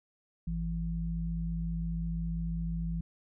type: tone pair together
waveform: sine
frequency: 52.48 / 166.6 Hz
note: G#1 / E3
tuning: +19 / +19 cents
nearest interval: octave + minor sixth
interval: 2000 cents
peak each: -34 / -33 dBFS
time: 0.47-3.01 s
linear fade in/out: 5 ms
effects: none